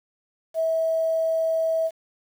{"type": "tone", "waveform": "sine", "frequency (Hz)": 649, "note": "E5", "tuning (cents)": -27, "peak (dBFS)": -20, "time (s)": [0.54, 1.91], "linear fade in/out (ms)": 50, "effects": ["8-bit"]}